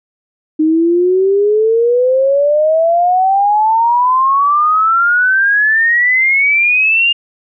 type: exponential sweep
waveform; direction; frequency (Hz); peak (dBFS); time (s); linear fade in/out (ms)
sine; up; 307.7 to 2832; -8; 0.59-7.13; 10
effects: none